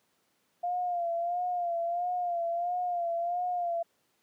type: tone with vibrato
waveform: sine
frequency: 698.5 Hz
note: F5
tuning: in tune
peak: -28 dBFS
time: 0.63-3.83 s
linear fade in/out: 10 ms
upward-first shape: sine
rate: 1.5 Hz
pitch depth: 55 cents each way
effects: pink hiss -72 dBFS RMS until 4.22 s + high-pass 200 Hz 12 dB/octave